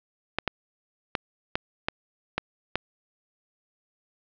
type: clicks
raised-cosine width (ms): 0.3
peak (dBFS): -8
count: 7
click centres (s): 0.386 / 0.477 / 1.152 / 1.555 / 1.885 / 2.38 / 2.756
effects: low-pass 4000 Hz 12 dB/octave